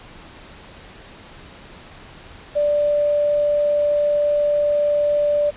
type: tone with quantisation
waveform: sine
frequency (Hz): 587.3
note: D5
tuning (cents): 0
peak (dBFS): -15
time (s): 2.55-5.51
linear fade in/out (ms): 20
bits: 7
effects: pink hiss -42 dBFS RMS until 5.56 s + resampled to 8000 Hz